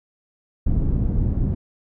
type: low-pass noise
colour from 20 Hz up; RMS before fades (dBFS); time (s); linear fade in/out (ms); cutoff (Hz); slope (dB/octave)
pink; -20; 0.66-1.55; 10; 180; 12
effects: none